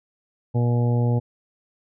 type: harmonic tone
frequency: 120 Hz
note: B2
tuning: 49 cents flat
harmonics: 1 / 2 / 3 / 4 / 5 / 6 / 7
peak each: -18 / -27 / -34 / -30 / -36 / -40 / -36 dBFS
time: 0.54-1.2 s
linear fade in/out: 20 ms
effects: none